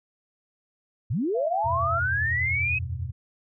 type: linear sweep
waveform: sine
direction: up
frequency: 85.9 to 2572 Hz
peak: -23 dBFS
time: 1.1-2.79 s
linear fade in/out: 10 ms
type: tone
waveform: sine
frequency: 672 Hz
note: E5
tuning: 33 cents sharp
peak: -29 dBFS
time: 1.34-2 s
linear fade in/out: 20 ms
type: chord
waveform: sine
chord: E suspended second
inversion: none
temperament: equal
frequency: 82.41 / 92.5 / 123.47 Hz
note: E2 / F#2 / B2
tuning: 0 / 0 / 0 cents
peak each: -32 / -33 / -33 dBFS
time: 1.64-3.12 s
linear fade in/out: 20 ms
effects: none